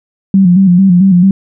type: tone with vibrato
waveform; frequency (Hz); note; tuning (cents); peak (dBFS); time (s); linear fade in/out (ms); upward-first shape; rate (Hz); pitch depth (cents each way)
sine; 185; F#3; 0; -3; 0.34-1.31; 2; square; 4.5; 78
effects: none